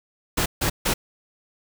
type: noise bursts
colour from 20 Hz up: pink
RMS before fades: -22 dBFS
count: 3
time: 0.37-0.94 s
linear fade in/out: 10 ms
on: 90 ms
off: 150 ms
effects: none